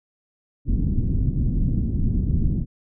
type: low-pass noise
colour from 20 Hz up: pink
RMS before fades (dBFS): -21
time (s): 0.65-2.66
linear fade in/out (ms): 50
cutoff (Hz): 240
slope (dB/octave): 24
effects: none